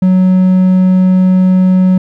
triangle tone, 185.3 Hz, F#3, 3 cents sharp, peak -3 dBFS, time 0.02-1.98 s, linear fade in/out 5 ms, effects none

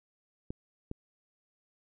clicks, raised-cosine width 3 ms, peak -24 dBFS, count 2, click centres 0.505 / 0.914 s, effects none

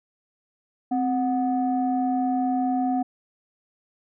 sine tone pair together, 259.9 / 735.1 Hz, C4 / F#5, -11 / -11 cents, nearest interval octave + tritone, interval 1800 cents, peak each -22 / -24 dBFS, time 0.91-3.03 s, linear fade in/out 10 ms, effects tanh soft clip ceiling -14 dBFS

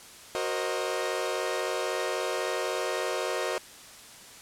sawtooth chord, C half-diminished seventh, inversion second, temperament equal with one note detuned, 370 / 466.2 / 529.9 / 622.3 Hz, Gb4 / Bb4 / C5 / Eb5, 0 / 0 / +22 / 0 cents, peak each -30 dBFS, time 0.35-3.58 s, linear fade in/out 0 ms, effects white hiss -48 dBFS RMS until 4.41 s + low-pass 10000 Hz 12 dB/octave

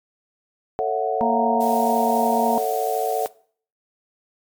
sine chord, F# minor seventh, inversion first, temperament just, 444 / 555 / 666 / 740 Hz, A4 / C#5 / E5 / F#5, +16 / +2 / +18 / 0 cents, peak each -24 / -28 / -27 / -23 dBFS, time 0.79-3.26 s, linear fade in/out 0 ms
harmonic tone, 232 Hz, A#3, 8 cents flat, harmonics 1 / 3 / 4, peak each -23 / -23 / -23 dBFS, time 1.21-2.58 s, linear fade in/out 0 ms
blue noise, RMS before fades -36 dBFS, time 1.6-3.28 s, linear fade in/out 10 ms
effects noise-tail reverb RT60 0.5 s tail -21 dB re dry + MP3 96 kbps

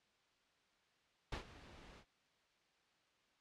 pink noise with ADSR envelope, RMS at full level -42 dBFS, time 1.32-2.05 s, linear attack 4 ms, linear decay 110 ms, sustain -16 dB, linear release 65 ms, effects white hiss -75 dBFS RMS until 3.4 s + low-pass 4000 Hz 12 dB/octave

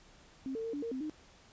sine tone with pitch steps, 265.7 / 448.7 / 455.9 / 288.3 / 461.7 / 260.2 / 307 Hz, C4 / A4 / A#4 / D4 / A#4 / C4 / D#4, +27 / +34 / -39 / -32 / -17 / -9 / -23 cents, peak -35 dBFS, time 0.46-1.097 s, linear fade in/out 0 ms, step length 91 ms, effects pink hiss -60 dBFS RMS until 1.52 s + resampled to 16000 Hz

